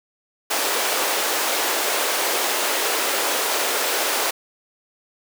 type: high-pass noise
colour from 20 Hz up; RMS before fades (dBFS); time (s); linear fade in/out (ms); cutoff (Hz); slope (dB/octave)
pink; -22; 0.5-4.31; 10; 390; 24
effects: none